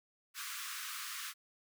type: high-pass noise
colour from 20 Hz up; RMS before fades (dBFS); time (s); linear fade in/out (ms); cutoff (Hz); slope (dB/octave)
pink; -43; 0.34-1.34; 50; 1100; 96
effects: none